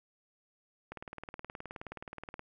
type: click train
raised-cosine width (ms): 0.5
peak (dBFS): -27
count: 29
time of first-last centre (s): 0.92-2.394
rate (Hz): 19
effects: none